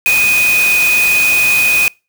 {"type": "tone in noise", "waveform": "sine", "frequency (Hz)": 2489, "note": "D#7", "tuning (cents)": 0, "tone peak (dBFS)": -9, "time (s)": [0.06, 1.88], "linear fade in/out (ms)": 0, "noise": "white", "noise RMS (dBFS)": -19, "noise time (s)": [0.06, 1.88], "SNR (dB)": 7, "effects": ["noise-tail reverb RT60 0.3 s tail -26 dB re dry"]}